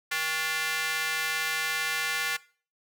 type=tone with high-pass filter; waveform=square; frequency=158.8 Hz; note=D#3; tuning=36 cents sharp; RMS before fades=-29 dBFS; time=0.11-2.37 s; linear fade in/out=10 ms; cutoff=1700 Hz; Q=1.9; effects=noise-tail reverb RT60 0.4 s tail -20 dB re dry